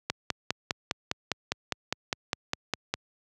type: click train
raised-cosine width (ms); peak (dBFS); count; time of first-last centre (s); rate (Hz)
0.2; -9; 15; 0.1-2.94; 4.93
effects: high-pass 80 Hz 12 dB/octave